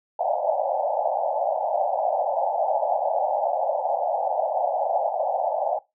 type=band-pass noise; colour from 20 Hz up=pink; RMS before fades=-24 dBFS; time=0.19-5.79 s; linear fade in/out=5 ms; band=560 to 860 Hz; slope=96 dB/octave; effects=noise-tail reverb RT60 0.2 s tail -20 dB re dry